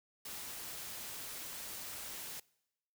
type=noise; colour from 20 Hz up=white; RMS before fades=-45 dBFS; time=0.25-2.4 s; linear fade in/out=5 ms; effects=noise-tail reverb RT60 0.9 s tail -24 dB re dry